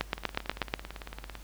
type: two click trains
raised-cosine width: 0.3 ms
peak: -11 / -23 dBFS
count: 7 / 22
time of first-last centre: 0.01-0.739 / 0.18-1.353 s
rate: 8.23 / 17.9 Hz
effects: added 50 Hz sine -45 dBFS peak until 1.43 s + pink hiss -54 dBFS RMS until 1.43 s